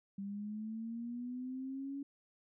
sine linear sweep, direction up, 196 to 281.2 Hz, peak -39 dBFS, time 0.18-2.03 s, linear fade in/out 5 ms, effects none

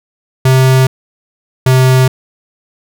square tone pair in turn, 130.81 / 129.68 Hz, C3 / C3, 0 / -15 cents, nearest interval unison, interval 15 cents, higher first, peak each -6 dBFS, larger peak neither, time 0.45-0.87 / 1.66-2.08 s, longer neither, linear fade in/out 5 ms, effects none

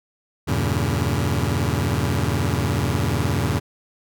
sawtooth chord, E diminished seventh, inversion none, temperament just, 82.41 / 98.89 / 118.67 / 142.4 Hz, E2 / G2 / Bb2 / Db3, 0 / +16 / +31 / +47 cents, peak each -21 dBFS, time 0.47-3.6 s, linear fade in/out 20 ms, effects none

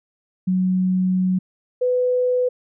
sine tone pair in turn, 185 / 499.3 Hz, F#3 / B4, 0 / +19 cents, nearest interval octave + perfect fourth, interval 1719 cents, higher second, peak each -16 dBFS, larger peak neither, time 0.47-1.39 / 1.81-2.49 s, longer first, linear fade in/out 10 ms, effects none

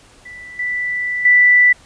sine tone with level steps, 1975.5 Hz, B6, in tune, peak -32 / -18 / -7 dBFS, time 0.25-1.73 s, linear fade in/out 10 ms, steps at 0.59 / 1.25 s, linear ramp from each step 5 ms, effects pink hiss -47 dBFS RMS until 1.85 s + resampled to 22050 Hz

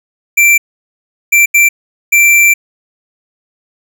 square tone bursts at uneven times, 2349 Hz, D7, in tune, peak -5 dBFS, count 4, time 0.37-0.58 / 1.32-1.46 / 1.54-1.69 / 2.12-2.54 s, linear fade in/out 10 ms, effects none

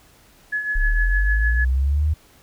sine tone with tremolo, 1700 Hz, G#6, 40 cents sharp, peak -19 dBFS, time 0.52-1.65 s, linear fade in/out 10 ms, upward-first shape triangle, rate 6.6 Hz, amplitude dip 65%
sine linear sweep, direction up, 32.79 to 78.6 Hz, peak -16 dBFS, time 0.75-2.14 s, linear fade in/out 10 ms
effects pink hiss -53 dBFS RMS until 2.42 s

